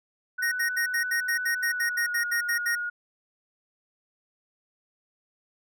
sine tone with pitch glide, 1492 to 1440.3 Hz, F#6 to F#6, +14 to -47 cents, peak -28 dBFS, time 0.38-2.9 s, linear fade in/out 10 ms, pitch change -61 cents, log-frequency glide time 1.61-2.24 s
square tone bursts, 1864.7 Hz, A#6, in tune, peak -25 dBFS, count 14, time 0.42-2.755 s, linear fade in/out 10 ms, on 99 ms, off 73 ms
effects none

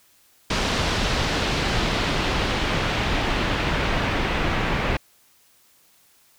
pink noise with low-pass filter sweep, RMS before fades -23 dBFS, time 0.5-4.97 s, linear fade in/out 5 ms, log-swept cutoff 4800 to 2400 Hz, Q 1.1, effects white hiss -58 dBFS RMS until 6.38 s

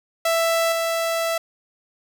sawtooth tone with level steps, 662 Hz, E5, 7 cents sharp, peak -14 / -17 dBFS, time 0.25-1.38 s, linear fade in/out 5 ms, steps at 0.72 s, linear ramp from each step 2 ms, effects none

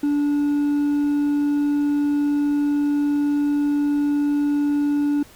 triangle tone with hard clipping, 290.2 Hz, D4, 21 cents flat, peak -18 dBFS, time 0.03-5.23 s, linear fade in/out 5 ms, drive 5 dB, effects pink hiss -48 dBFS RMS until 5.35 s

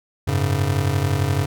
square chord, F# suspended second, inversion none, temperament just, 92.5 / 104.06 / 138.75 Hz, F#2 / G#2 / C#3, 0 / +4 / +2 cents, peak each -23 / -24 / -23 dBFS, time 0.27-1.46 s, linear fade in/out 10 ms, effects none

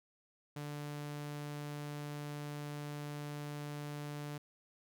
sawtooth tone, 146.83 Hz, D3, in tune, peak -37 dBFS, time 0.56-4.38 s, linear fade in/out 5 ms, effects none

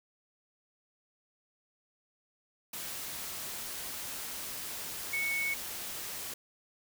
sine tone in noise, 2214 Hz, C#7, 3 cents flat, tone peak -30 dBFS, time 5.13-5.54 s, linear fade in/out 5 ms, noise white, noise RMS -40 dBFS, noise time 2.73-6.34 s, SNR +7 dB, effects none

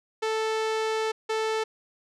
sawtooth tone pair in turn, 440 / 440 Hz, A4 / A4, 0 / 0 cents, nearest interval unison, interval 0 cents, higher neither, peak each -21 / -21 dBFS, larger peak neither, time 0.22-1.12 / 1.29-1.64 s, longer first, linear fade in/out 10 ms, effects low-pass 6000 Hz 12 dB/octave

